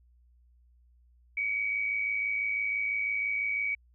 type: tone with amplitude modulation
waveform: sine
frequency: 2269 Hz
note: C#7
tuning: 40 cents sharp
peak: -25 dBFS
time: 1.37-3.75 s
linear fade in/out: 5 ms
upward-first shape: sine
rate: 106 Hz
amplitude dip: 55%
effects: added 60 Hz sine -59 dBFS peak until 3.94 s